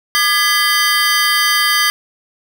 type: tone cluster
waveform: square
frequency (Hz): 1206 / 1675 / 2011 / 3140 / 4727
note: D6 / G#6 / B6 / G7 / D8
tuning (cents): +46 / +14 / +31 / +2 / +10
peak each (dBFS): -19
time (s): 0.15-1.9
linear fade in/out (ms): 0
effects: 7-bit